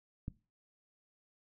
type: click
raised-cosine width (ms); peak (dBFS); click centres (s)
5; -26; 0.281
effects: noise-tail reverb RT60 0.3 s tail -19 dB re dry